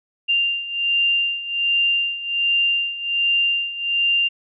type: beating tone pair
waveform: sine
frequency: 2788 / 2789.3 Hz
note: F7 / F7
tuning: -4 / -3 cents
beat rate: 1.3 Hz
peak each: -23 / -19 dBFS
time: 0.28-4.29 s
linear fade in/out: 20 ms
effects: none